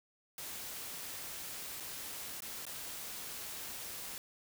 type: noise with dropouts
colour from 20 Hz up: white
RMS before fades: -44 dBFS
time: 0.38-4.18 s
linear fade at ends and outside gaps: 1 ms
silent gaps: 1.801-1.805 / 2.405-2.421 / 2.653-2.666 s
effects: none